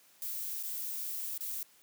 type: noise with dropouts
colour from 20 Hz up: violet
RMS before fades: -38 dBFS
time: 0.22-1.63 s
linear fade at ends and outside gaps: 1 ms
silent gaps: 0.628-0.634 / 1.378-1.407 s
effects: white hiss -63 dBFS RMS until 1.82 s + high-pass 150 Hz 12 dB/octave